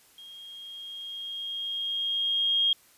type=tone with level ramp; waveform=sine; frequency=3246 Hz; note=G#7; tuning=40 cents flat; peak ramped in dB=-44 to -20 dBFS; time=0.18-2.73 s; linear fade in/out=2 ms; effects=white hiss -59 dBFS RMS until 2.97 s + resampled to 32000 Hz